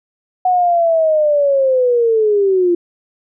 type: linear sweep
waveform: sine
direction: down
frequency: 740 to 342.4 Hz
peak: -10 dBFS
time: 0.45-2.75 s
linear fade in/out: 5 ms
effects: none